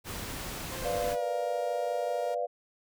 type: noise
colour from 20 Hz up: pink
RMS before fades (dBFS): -38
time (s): 0.04-1.17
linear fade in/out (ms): 50
type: tone with pitch glide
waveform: sawtooth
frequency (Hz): 523.3 to 468.9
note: C5 to A#4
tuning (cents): 0 to +10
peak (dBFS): -37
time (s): 0.71-2.35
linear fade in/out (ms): 10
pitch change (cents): -190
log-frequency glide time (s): 0.99-1.24
type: chord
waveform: sine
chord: B diminished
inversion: none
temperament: equal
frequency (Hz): 493.9 / 587.3 / 698.5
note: B4 / D5 / F5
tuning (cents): 0 / 0 / 0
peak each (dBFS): -33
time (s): 0.84-2.47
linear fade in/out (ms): 20
effects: none